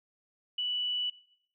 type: tone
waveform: sine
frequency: 2960 Hz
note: F#7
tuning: in tune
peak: -29 dBFS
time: 0.58-1.1 s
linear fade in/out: 5 ms
effects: noise-tail reverb RT60 0.7 s tail -20 dB re dry